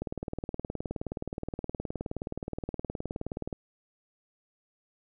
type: click train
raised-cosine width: 2 ms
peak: -20 dBFS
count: 68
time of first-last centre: 0.02-3.528 s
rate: 19.1 Hz
effects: none